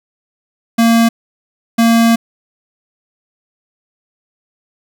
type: tone pair in turn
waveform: square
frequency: 230 / 230 Hz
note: A#3 / A#3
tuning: -23 / -23 cents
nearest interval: unison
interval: 0 cents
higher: neither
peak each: -8 dBFS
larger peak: neither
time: 0.78-1.09 / 1.78-2.16 s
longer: second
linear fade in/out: 10 ms
effects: none